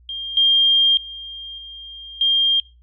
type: tone with level steps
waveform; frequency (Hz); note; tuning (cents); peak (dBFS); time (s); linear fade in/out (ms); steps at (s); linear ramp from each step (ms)
sine; 3205; G7; +38; -25 / -11 / -30 / -33 / -13; 0.09-2.6; 2; 0.37 / 0.97 / 1.58 / 2.21; 2
effects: noise-tail reverb RT60 0.3 s tail -23 dB re dry + added 60 Hz sine -48 dBFS peak until 2.82 s